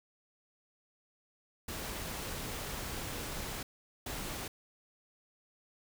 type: noise bursts at uneven times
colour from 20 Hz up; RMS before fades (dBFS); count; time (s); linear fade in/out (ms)
pink; -40; 2; 1.68-3.63 / 4.06-4.48; 5
effects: none